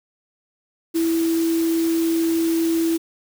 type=tone in noise; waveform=sine; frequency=329.6 Hz; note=E4; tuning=in tune; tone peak=-17 dBFS; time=0.94-2.98 s; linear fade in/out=20 ms; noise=white; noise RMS=-33 dBFS; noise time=0.94-2.98 s; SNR=+13 dB; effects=none